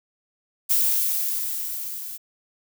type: noise with level ramp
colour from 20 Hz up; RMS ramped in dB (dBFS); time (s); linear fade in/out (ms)
violet; -19 to -35; 0.69-2.18; 20
effects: none